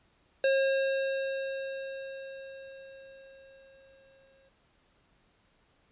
square tone with exponential decay, 539 Hz, C#5, 49 cents flat, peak -23 dBFS, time 0.44-4.49 s, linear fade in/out 2 ms, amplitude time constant 880 ms, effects pink hiss -68 dBFS RMS until 5.91 s + resampled to 8000 Hz

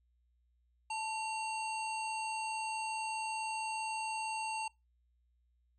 harmonic tone with a mistuned harmonic, 914 Hz, A#5, 34 cents flat, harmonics 1 / 3 / 5 / 7 / 9, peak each -37 / -41 / -49 / -56 / -48 dBFS, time 0.9-4.68 s, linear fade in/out 5 ms, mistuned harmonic 1, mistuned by -61 cents, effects noise-tail reverb RT60 0.2 s tail -22 dB re dry + added 60 Hz sine -70 dBFS peak until 5.78 s

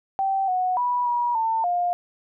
sine tone with pitch steps, 776 / 736 / 979 / 962 / 898 / 707 Hz, G5 / F#5 / B5 / B5 / A5 / F5, -18 / -9 / -15 / -46 / +35 / +21 cents, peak -20 dBFS, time 0.19-1.93 s, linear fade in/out 0 ms, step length 290 ms, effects none

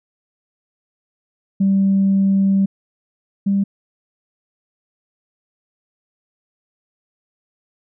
sine tone pair in turn, 195 / 197.95 Hz, G3 / G3, -9 / +17 cents, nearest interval unison, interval 26 cents, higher second, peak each -11 / -13 dBFS, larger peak first, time 1.6-2.66 / 3.46-3.64 s, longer first, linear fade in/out 10 ms, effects tanh soft clip ceiling -8 dBFS

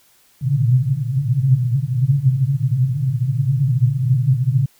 pink band-pass noise, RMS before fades -17 dBFS, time 0.41-4.66 s, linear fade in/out 5 ms, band 120 to 140 Hz, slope 96 dB/octave, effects white hiss -55 dBFS RMS until 4.79 s

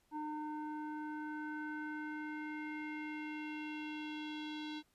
square tone with low-pass filter sweep, 303.9 Hz, D#4, 41 cents flat, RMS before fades -43 dBFS, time 0.11-4.83 s, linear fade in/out 50 ms, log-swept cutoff 970 to 3800 Hz, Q 3.7, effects pink hiss -75 dBFS RMS until 4.94 s + resampled to 32000 Hz

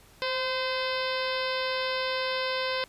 harmonic tone with a mistuned harmonic, 514 Hz, C5, 31 cents flat, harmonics 1 / 2 / 3 / 4 / 5 / 6 / 7 / 8 / 9 / 10, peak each -31 / -34 / -36 / -37 / -38 / -39 / -39 / -40 / -41 / -41 dBFS, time 0.22-2.84 s, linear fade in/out 0 ms, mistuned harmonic 1, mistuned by +24 cents, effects pink hiss -56 dBFS RMS until 2.88 s + resampled to 32000 Hz

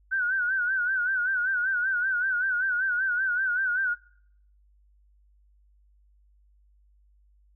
sine tone with vibrato, 1500 Hz, F#6, 23 cents sharp, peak -23 dBFS, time 0.11-3.95 s, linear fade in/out 20 ms, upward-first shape sine, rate 5.2 Hz, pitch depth 90 cents each way, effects noise-tail reverb RT60 0.7 s tail -26 dB re dry + added 50 Hz sine -58 dBFS peak until 7.55 s

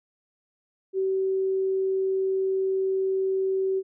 sine tone, 382.3 Hz, G4, 43 cents flat, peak -22 dBFS, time 0.93-3.83 s, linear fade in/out 50 ms, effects none

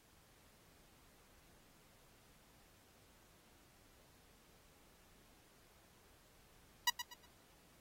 10% pulse tone with echo, 970 Hz, B5, 31 cents flat, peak -20 dBFS, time 6.87-6.9 s, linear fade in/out 5 ms, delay 120 ms, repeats 3, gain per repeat -11 dB, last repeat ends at 7.26 s, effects pink hiss -68 dBFS RMS until 7.8 s + AAC 48 kbps

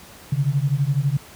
sine beating tone pair, 135.1 / 147.1 Hz, C#3 / D3, -44 / +3 cents, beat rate 12 Hz, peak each -20 / -21 dBFS, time 0.32-1.17 s, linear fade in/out 5 ms, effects pink hiss -44 dBFS RMS until 1.35 s + high-pass 60 Hz 12 dB/octave

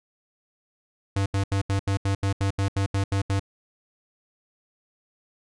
square tone bursts, 98.2 Hz, G2, 4 cents sharp, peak -22 dBFS, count 13, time 1.16-3.396 s, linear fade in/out 5 ms, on 100 ms, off 78 ms, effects resampled to 22050 Hz

